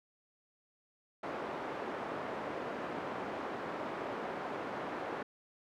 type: band-pass noise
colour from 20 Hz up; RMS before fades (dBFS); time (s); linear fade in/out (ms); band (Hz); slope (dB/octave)
pink; -40; 1.23-5.23; 5; 320 to 1300; 12
effects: none